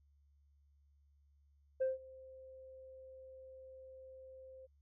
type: tone with ADSR envelope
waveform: sine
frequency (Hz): 523.3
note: C5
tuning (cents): 0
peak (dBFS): -28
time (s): 1.8-4.67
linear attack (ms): 18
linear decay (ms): 160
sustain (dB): -24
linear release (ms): 21
effects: tanh soft clip ceiling -29 dBFS + added 71 Hz sine -67 dBFS peak until 4.81 s